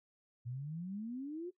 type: exponential sweep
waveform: sine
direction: up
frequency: 116.54 to 370 Hz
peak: -39 dBFS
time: 0.45-1.51 s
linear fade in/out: 20 ms
effects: noise-tail reverb RT60 0.1 s tail -17 dB re dry